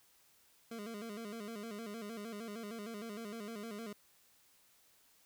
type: tone with vibrato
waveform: 25% pulse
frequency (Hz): 217.3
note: A3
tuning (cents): -21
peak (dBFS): -39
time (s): 0.71-3.93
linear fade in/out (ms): 5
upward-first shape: square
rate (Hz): 6.5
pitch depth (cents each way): 97
effects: white hiss -68 dBFS RMS until 5.25 s